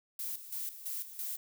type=noise with tremolo; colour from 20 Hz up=violet; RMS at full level=-38 dBFS; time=0.19-1.37 s; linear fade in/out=2 ms; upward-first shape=square; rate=3 Hz; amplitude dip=70%; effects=none